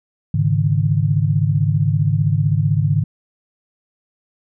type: chord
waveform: sine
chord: Ab suspended fourth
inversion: none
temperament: equal with one note detuned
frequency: 103.83 / 140.04 / 155.56 Hz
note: Ab2 / Db3 / Eb3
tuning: 0 / +18 / 0 cents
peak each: -18 dBFS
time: 0.34-3.04 s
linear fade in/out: 5 ms
effects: none